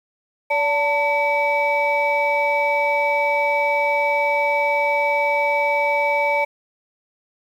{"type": "tone cluster", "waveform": "sine", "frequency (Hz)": [576, 894, 2286], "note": ["D5", "A5", "D7"], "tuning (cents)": [-34, 27, -47], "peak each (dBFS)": -20, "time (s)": [0.5, 6.45], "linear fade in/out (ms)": 10, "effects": ["tanh soft clip ceiling -10 dBFS", "8-bit"]}